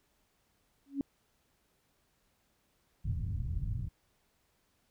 sine tone with exponential growth, 277.7 Hz, C#4, 3 cents sharp, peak -26 dBFS, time 0.86-1.01 s, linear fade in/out 1 ms, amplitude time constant 32 ms
white low-pass noise, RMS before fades -35 dBFS, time 3.04-3.89 s, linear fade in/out 10 ms, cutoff 120 Hz, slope 24 dB/octave
effects pink hiss -74 dBFS RMS until 4.9 s

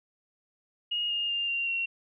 sine tone with pitch steps, 2868 / 2835 / 2802 / 2770 / 2738 Hz, F7 / F7 / F7 / F7 / F7, +45 / +25 / +5 / -15 / -35 cents, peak -27 dBFS, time 0.91-1.86 s, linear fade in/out 10 ms, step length 190 ms, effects none

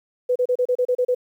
sine tone bursts, 497.5 Hz, B4, 13 cents sharp, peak -16 dBFS, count 9, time 0.29-1.149 s, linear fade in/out 10 ms, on 67 ms, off 32 ms, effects 9-bit

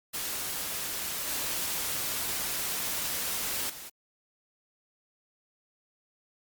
white noise with level steps, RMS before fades -34 / -32 / -43 dBFS, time 0.13-3.9 s, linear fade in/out 20 ms, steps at 1.27 / 3.69 s, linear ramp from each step 10 ms, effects Opus 48 kbps

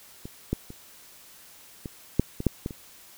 clicks, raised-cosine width 3 ms, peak -24 / -12 / -27 / -21 / -6 / -18 / -7 / -16 / -25 dBFS, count 9, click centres 0.255 / 0.53 / 0.704 / 1.858 / 2.196 / 2.404 / 2.467 / 2.661 / 2.708 s, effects white hiss -51 dBFS RMS until 3.17 s

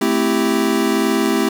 square chord, A minor seventh, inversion none, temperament equal, 220 / 261.6 / 329.6 / 392 Hz, A3 / C4 / E4 / G4, 0 / 0 / 0 / 0 cents, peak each -21 dBFS, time 0.01-1.49 s, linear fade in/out 5 ms, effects none

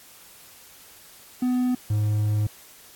triangle tone pair in turn, 250.2 / 105.65 Hz, B3 / G#2, +23 / +30 cents, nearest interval octave + minor third, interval 1493 cents, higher first, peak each -18 dBFS, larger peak neither, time 1.42-1.75 / 1.9-2.47 s, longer second, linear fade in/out 5 ms, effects white hiss -49 dBFS RMS until 2.95 s + AAC 64 kbps

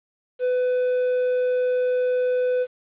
triangle tone, 501 Hz, B4, 25 cents sharp, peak -17 dBFS, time 0.39-2.67 s, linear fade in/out 50 ms, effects resampled to 8000 Hz + 9-bit

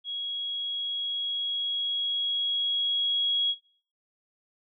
sine tone with level ramp, 3316 Hz, G#7, 3 cents flat, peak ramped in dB -31 to -23 dBFS, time 0.04-3.55 s, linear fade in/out 50 ms, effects noise-tail reverb RT60 0.5 s tail -18 dB re dry

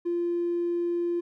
triangle tone, 345.6 Hz, F4, 18 cents flat, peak -21 dBFS, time 0.05-1.21 s, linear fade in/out 20 ms, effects tanh soft clip ceiling -22 dBFS

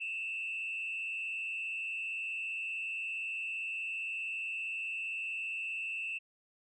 sine tone with frequency modulation, 2659 Hz, E7, 14 cents sharp, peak -34 dBFS, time 0-6.19 s, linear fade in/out 20 ms, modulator 97.3 Hz, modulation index 0.89, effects tanh soft clip ceiling -31 dBFS

